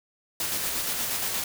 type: noise with tremolo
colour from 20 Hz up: white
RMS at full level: -28 dBFS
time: 0.4-1.44 s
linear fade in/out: 2 ms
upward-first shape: square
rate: 8.5 Hz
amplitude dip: 25%
effects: none